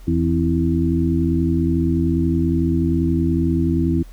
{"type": "harmonic tone with a mistuned harmonic", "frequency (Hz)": 82.41, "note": "E2", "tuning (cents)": 0, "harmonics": [1, 2, 3, 4], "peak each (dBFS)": [-21, -21, -21, -21], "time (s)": [0.07, 4.03], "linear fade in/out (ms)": 10, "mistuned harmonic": 3, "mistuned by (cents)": 81, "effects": ["added 40 Hz sine -36 dBFS peak until 4.12 s", "pink hiss -52 dBFS RMS until 4.12 s"]}